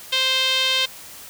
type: tone with band-pass filter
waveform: sawtooth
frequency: 523.3 Hz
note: C5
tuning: in tune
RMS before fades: -20 dBFS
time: 0.12-0.86 s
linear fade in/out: 10 ms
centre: 3400 Hz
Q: 3.8
effects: white hiss -40 dBFS RMS until 1.29 s